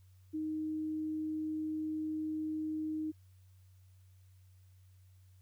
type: tone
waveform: sine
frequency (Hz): 311.1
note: D#4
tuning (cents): 0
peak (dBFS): -34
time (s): 0.33-3.12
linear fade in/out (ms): 20
effects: added 93 Hz sine -58 dBFS peak until 5.41 s + white hiss -75 dBFS RMS until 5.41 s